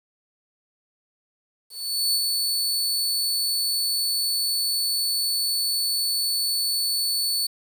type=tone with ADSR envelope; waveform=sawtooth; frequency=4456 Hz; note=C#8; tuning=8 cents sharp; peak=-16 dBFS; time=1.69-7.47 s; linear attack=450 ms; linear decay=48 ms; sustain=-3 dB; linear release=8 ms; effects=8-bit